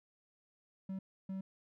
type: tone bursts at uneven times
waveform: triangle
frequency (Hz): 191.3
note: G3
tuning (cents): -42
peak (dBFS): -36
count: 2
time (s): 0.89-0.99 / 1.29-1.41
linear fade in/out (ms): 5
effects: none